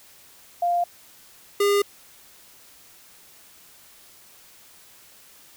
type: tone pair in turn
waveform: sine / square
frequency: 698.5 / 405.2 Hz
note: F5 / G#4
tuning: 0 / -43 cents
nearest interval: major sixth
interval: 943 cents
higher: first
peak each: -19 / -18 dBFS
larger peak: second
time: 0.62-0.84 / 1.6-1.82 s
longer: neither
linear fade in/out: 5 ms
effects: white hiss -51 dBFS RMS until 5.56 s